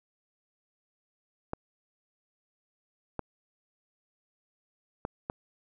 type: clicks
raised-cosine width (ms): 1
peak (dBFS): -18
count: 4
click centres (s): 1.534 / 3.193 / 5.051 / 5.299
effects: none